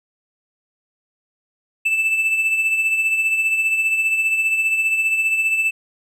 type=tone with tremolo; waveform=triangle; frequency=2640 Hz; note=E7; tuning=2 cents sharp; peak=-12 dBFS; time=1.85-5.71 s; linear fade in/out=10 ms; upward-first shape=triangle; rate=15 Hz; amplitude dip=55%; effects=none